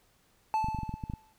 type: tone with exponential decay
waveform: triangle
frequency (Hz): 874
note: A5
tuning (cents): -12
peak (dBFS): -22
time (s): 0.54-1.33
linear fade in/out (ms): 0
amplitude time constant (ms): 170
type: clicks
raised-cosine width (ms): 5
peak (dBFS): -23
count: 10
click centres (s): 0.644 / 0.686 / 0.747 / 0.788 / 0.833 / 0.893 / 0.94 / 1.038 / 1.099 / 1.137
effects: pink hiss -67 dBFS RMS until 1.38 s